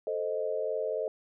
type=chord; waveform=sine; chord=A diminished; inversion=none; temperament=equal; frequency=440 / 523.3 / 622.3 Hz; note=A4 / C5 / Eb5; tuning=0 / 0 / 0 cents; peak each=-33 / -34 / -33 dBFS; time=0.07-1.08 s; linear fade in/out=2 ms; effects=none